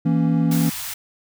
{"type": "chord", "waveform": "triangle", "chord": "A# diminished", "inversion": "second", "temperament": "equal", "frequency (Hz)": [164.81, 233.1, 277.2], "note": ["E3", "A#3", "C#4"], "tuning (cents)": [0, 0, 0], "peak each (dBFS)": [-16, -20, -20], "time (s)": [0.05, 0.7], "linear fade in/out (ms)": 10}
{"type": "band-stop noise", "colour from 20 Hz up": "white", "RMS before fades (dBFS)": -30, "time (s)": [0.51, 0.94], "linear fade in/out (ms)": 5, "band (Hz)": [150, 790], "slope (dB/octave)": 24}
{"effects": []}